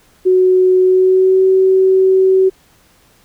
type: tone with pitch glide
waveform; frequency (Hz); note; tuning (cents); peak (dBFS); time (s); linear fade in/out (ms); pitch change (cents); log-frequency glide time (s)
sine; 370 to 378.6; F#4 to F#4; 0 to +40; -7; 0.25-2.5; 20; +40; 0.81-1.44
effects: pink hiss -51 dBFS RMS until 3.24 s